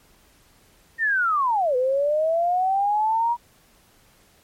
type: linear two-way sweep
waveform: sine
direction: down then up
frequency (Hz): 1864.7 to 493.9 to 960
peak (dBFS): -18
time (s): 0.98-3.37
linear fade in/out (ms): 50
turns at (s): 1.76
effects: pink hiss -57 dBFS RMS until 4.43 s + MP3 64 kbps